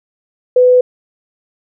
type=tone; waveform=sine; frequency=500 Hz; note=B4; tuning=21 cents sharp; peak=-5 dBFS; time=0.56-0.81 s; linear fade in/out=5 ms; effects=none